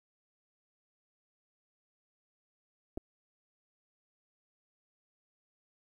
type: clicks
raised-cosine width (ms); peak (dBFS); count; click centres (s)
2; -26; 2; 2.974 / 2.977
effects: 11-bit